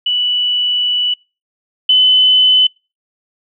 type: tone pair in turn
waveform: sine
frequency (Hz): 2959 / 3021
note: F#7 / F#7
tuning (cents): -1 / +35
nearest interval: unison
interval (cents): 36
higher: second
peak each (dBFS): -12 / -6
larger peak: second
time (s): 0.06-1.14 / 1.89-2.67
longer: first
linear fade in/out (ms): 5
effects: noise-tail reverb RT60 0.3 s tail -26 dB re dry